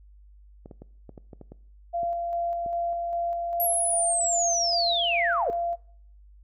clicks, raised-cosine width 2 ms, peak -29 dBFS, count 10, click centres 0.659 / 0.712 / 0.82 / 1.093 / 1.178 / 1.332 / 1.413 / 1.52 / 2.032 / 2.662 s
sine tone with tremolo, 687 Hz, F5, 29 cents flat, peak -25 dBFS, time 1.93-5.76 s, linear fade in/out 20 ms, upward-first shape square, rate 2.5 Hz, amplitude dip 25%
sine linear sweep, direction down, 11630 to 415.3 Hz, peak -23 dBFS, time 3.6-5.5 s, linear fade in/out 0 ms
effects noise-tail reverb RT60 0.6 s tail -21 dB re dry + added 50 Hz sine -49 dBFS peak until 6.43 s

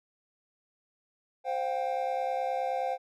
triangle chord, C suspended fourth, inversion none, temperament equal with one note detuned, 523.3 / 714.4 / 784 Hz, C5 / F5 / G5, 0 / +39 / 0 cents, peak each -31 dBFS, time 1.44-2.98 s, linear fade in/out 50 ms, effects none

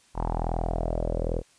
sawtooth tone with low-pass filter sweep, 41.2 Hz, E1, in tune, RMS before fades -28 dBFS, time 0.14-1.43 s, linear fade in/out 50 ms, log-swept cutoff 930 to 490 Hz, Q 5.4, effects white hiss -60 dBFS RMS until 1.58 s + resampled to 22050 Hz

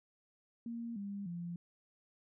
sine tone with pitch steps, 233.1 / 200.6 / 172.62 Hz, A#3 / G3 / F3, 0 / +40 / -20 cents, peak -39 dBFS, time 0.66-1.56 s, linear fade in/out 2 ms, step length 300 ms, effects none

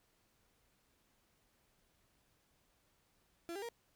35% pulse tone with pitch steps, 339.2 / 398.7 / 468.7 Hz, E4 / G4 / A#4, +50 / +29 / +9 cents, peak -40 dBFS, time 3.49-3.688 s, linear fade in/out 0 ms, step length 66 ms, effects pink hiss -75 dBFS RMS until 3.95 s

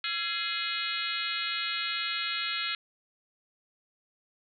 harmonic tone with a mistuned harmonic, 418.8 Hz, G#4, 15 cents sharp, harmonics 3 / 4 / 5 / 6 / 7 / 8 / 9 / 10, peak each -38 / -40 / -38 / -37 / -39 / -37 / -39 / -37 dBFS, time 0.04-2.75 s, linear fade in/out 2 ms, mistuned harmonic 3, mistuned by +130 cents, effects none

